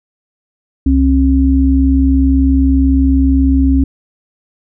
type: tone pair together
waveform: sine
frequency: 67.13 / 269.1 Hz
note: C2 / C4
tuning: +45 / +49 cents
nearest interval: 2 octaves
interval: 2404 cents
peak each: -10 dBFS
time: 0.86-3.84 s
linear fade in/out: 5 ms
effects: none